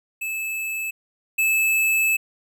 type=tone pair in turn; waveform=square; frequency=2612 / 2612 Hz; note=E7 / E7; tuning=-17 / -17 cents; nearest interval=unison; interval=0 cents; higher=neither; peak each=-26 / -18 dBFS; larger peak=second; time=0.21-0.91 / 1.38-2.17 s; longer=second; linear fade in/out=10 ms; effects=none